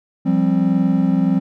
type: chord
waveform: triangle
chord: F suspended second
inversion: none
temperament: equal with one note detuned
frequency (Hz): 174.61 / 196 / 263.7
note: F3 / G3 / C4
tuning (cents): 0 / 0 / +14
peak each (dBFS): -16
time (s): 0.25-1.4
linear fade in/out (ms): 20
effects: none